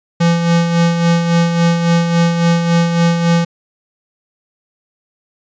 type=tone with tremolo; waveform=square; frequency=169.5 Hz; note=E3; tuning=49 cents sharp; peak=-9 dBFS; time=0.2-3.45 s; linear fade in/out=10 ms; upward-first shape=sine; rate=3.6 Hz; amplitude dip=50%; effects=resampled to 16000 Hz